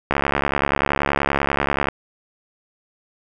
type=click train; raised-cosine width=0.5 ms; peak=-3 dBFS; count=126; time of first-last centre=0.11-1.886 s; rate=70.4 Hz; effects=none